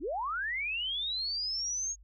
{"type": "linear sweep", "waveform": "sine", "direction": "up", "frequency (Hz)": [239.8, 6645], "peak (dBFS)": -31, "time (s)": [0, 1.96], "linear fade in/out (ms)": 50, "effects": ["added 50 Hz sine -53 dBFS peak until 2.03 s"]}